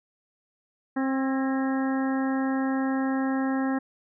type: harmonic tone with a mistuned harmonic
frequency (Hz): 266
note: C4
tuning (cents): +29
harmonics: 1 / 2 / 3 / 4 / 5 / 6 / 7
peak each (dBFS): -24 / -35 / -34 / -39 / -40 / -39 / -40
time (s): 0.96-3.79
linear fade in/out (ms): 10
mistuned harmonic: 6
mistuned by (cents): +38
effects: none